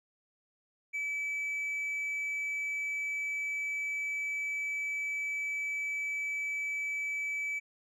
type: tone with hard clipping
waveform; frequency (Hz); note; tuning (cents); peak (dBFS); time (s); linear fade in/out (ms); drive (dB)
triangle; 2300; D7; -37; -31; 0.93-7.6; 20; 1
effects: none